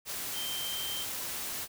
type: tone in noise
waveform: sine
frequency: 3136 Hz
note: G7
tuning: in tune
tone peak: -36 dBFS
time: 0.33-1.06 s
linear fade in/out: 50 ms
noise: white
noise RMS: -37 dBFS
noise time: 0.05-1.68 s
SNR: -2 dB
effects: none